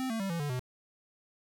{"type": "tone with pitch steps", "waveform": "square", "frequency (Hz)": [260, 225, 194.78, 168.59, 145.92, 126.3], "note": ["C4", "A3", "G3", "E3", "D3", "B2"], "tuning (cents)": [-11, 39, -11, 39, -11, 39], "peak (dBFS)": -32, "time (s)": [0, 0.594], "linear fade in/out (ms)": 0, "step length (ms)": 99, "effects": []}